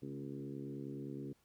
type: harmonic tone with a mistuned harmonic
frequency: 69.5 Hz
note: C#2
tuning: 5 cents sharp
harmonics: 2 / 3 / 4 / 5 / 6 / 7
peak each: -47 / -50 / -46 / -49 / -52 / -59 dBFS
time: 0.02-1.33 s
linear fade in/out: 5 ms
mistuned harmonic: 3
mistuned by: +30 cents
effects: pink hiss -74 dBFS RMS until 1.44 s